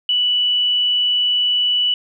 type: tone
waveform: sine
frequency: 2960 Hz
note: F#7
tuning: in tune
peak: -14 dBFS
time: 0.09-1.94 s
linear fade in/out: 2 ms
effects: none